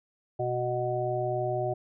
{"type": "harmonic tone", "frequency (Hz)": 123.47, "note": "B2", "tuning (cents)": 0, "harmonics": [1, 3, 5, 6], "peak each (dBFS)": [-33, -32, -31, -33], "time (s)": [0.39, 1.74], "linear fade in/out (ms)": 10, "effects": []}